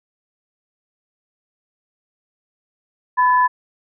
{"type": "tone pair together", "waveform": "sine", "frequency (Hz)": [999, 1728.1], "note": ["B5", "A6"], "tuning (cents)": [20, -32], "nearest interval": "major sixth", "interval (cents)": 948, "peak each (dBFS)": [-12, -21], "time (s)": [3.17, 3.48], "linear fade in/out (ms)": 20, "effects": []}